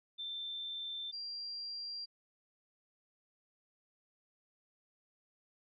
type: tone pair in turn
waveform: sine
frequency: 3559 / 4751 Hz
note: A7 / D8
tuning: +19 / +19 cents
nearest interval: perfect fourth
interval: 500 cents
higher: second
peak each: -39 / -40 dBFS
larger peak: first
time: 0.18-1.12 / 1.12-2.06 s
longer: neither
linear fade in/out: 20 ms
effects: none